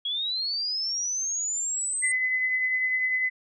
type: linear sweep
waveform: sine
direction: up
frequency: 3286 to 8580 Hz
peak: -26 dBFS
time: 0.05-2.12 s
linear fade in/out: 5 ms
type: tone with tremolo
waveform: sine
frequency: 2023 Hz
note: B6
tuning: 41 cents sharp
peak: -21 dBFS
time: 2.02-3.3 s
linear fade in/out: 20 ms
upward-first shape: triangle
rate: 10 Hz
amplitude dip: 40%
effects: none